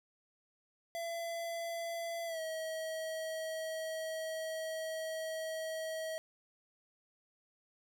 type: tone with pitch glide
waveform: square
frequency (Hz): 674 to 639.1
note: E5 to D#5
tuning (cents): +38 to +46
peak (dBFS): -38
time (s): 0.95-6.18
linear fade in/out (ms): 0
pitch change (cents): -92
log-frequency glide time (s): 2.26-2.4
effects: none